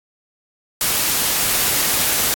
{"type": "noise", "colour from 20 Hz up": "white", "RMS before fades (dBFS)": -18, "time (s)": [0.81, 2.34], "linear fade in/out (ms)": 0, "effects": ["AAC 64 kbps"]}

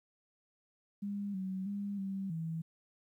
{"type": "tone with pitch steps", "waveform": "sine", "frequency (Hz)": [202.1, 188.9, 201.7, 193.9, 162.9], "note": ["G#3", "F#3", "G3", "G3", "E3"], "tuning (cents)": [-47, 36, 50, -19, -20], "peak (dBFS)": -35, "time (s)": [1.02, 2.62], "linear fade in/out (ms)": 10, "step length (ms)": 320, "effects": ["12-bit"]}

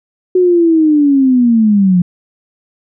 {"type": "linear sweep", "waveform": "sine", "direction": "down", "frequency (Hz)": [370, 173.3], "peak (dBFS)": -6, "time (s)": [0.35, 2.02], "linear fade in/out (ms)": 5, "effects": []}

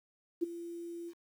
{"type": "tone with ADSR envelope", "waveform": "sine", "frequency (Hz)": 341, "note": "F4", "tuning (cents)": -41, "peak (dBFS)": -25, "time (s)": [0.41, 1.14], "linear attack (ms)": 22, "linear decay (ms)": 14, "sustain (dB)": -15, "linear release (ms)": 59, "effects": ["10-bit"]}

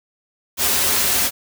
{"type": "noise with comb filter", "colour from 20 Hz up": "white", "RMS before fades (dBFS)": -18, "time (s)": [0.57, 1.31], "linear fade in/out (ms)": 50, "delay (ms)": 6.2, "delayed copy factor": -0.6, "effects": []}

